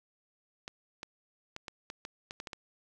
clicks, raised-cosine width 0.2 ms, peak -23 dBFS, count 10, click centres 0.679 / 1.031 / 1.564 / 1.682 / 1.901 / 2.051 / 2.309 / 2.401 / 2.472 / 2.532 s, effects none

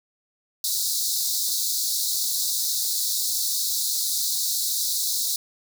pink high-pass noise, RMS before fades -25 dBFS, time 0.64-5.36 s, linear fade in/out 2 ms, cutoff 3800 Hz, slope 96 dB/octave, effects none

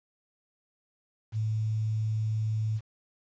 sine tone with quantisation, 109.2 Hz, A2, 13 cents flat, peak -26 dBFS, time 1.32-2.81 s, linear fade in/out 50 ms, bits 9, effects resampled to 16000 Hz

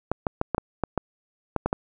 clicks, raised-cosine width 1 ms, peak -9 dBFS, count 10, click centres 0.116 / 0.268 / 0.414 / 0.547 / 0.581 / 0.837 / 0.977 / 1.563 / 1.66 / 1.729 s, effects none

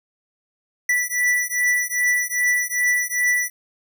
square beating tone pair, 1965 / 1967.5 Hz, B6 / B6, -9 / -7 cents, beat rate 2.5 Hz, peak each -22 dBFS, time 0.89-3.5 s, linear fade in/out 5 ms, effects none

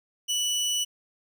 25% pulse tone, 2960 Hz, F#7, in tune, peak -21 dBFS, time 0.28-0.85 s, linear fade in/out 20 ms, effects none

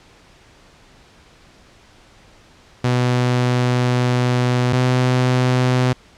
sawtooth tone pair in turn, 124.1 / 126.49 Hz, B2 / B2, +9 / +42 cents, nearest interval unison, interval 33 cents, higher second, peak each -11 / -10 dBFS, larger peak second, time 2.84-4.73 / 4.73-5.93 s, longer first, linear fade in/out 5 ms, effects pink hiss -49 dBFS RMS until 6.17 s + low-pass 6000 Hz 12 dB/octave

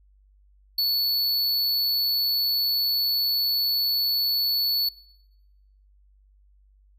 square tone, 4435 Hz, C#8, in tune, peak -21 dBFS, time 0.78-4.89 s, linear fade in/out 5 ms, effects noise-tail reverb RT60 1.0 s tail -23 dB re dry + added 49 Hz sine -55 dBFS peak until 6.98 s

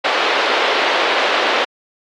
pink band-pass noise, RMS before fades -17 dBFS, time 0.04-1.65 s, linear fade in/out 10 ms, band 440 to 3800 Hz, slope 24 dB/octave, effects AAC 48 kbps

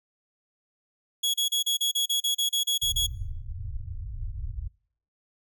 sawtooth tone bursts, 3344 Hz, G#7, 11 cents sharp, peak -20 dBFS, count 13, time 1.23-3.068 s, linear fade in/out 10 ms, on 110 ms, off 34 ms
pink low-pass noise, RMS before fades -34 dBFS, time 2.82-4.68 s, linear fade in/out 10 ms, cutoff 110 Hz, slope 48 dB/octave
effects noise-tail reverb RT60 0.6 s tail -26 dB re dry

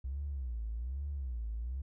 triangle tone with vibrato, 62.7 Hz, B1, 27 cents sharp, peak -31 dBFS, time 0.04-1.82 s, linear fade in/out 10 ms, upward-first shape sine, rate 1.2 Hz, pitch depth 240 cents each way, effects tanh soft clip ceiling -33 dBFS

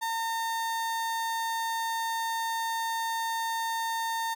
35% pulse tone, 910 Hz, A#5, 42 cents flat, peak -27 dBFS, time 0.01-4.35 s, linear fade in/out 20 ms, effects none

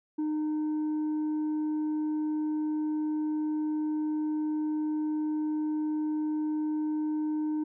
sine tone with tanh clipping, 306.2 Hz, D#4, 28 cents flat, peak -28 dBFS, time 0.18-7.64 s, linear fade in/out 10 ms, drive 3 dB, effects none

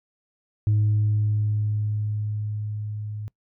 sine tone with level ramp, 105.7 Hz, G#2, 31 cents sharp, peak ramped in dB -15 to -30 dBFS, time 0.67-3.28 s, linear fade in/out 0 ms, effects noise-tail reverb RT60 0.1 s tail -23 dB re dry + tanh soft clip ceiling -15 dBFS

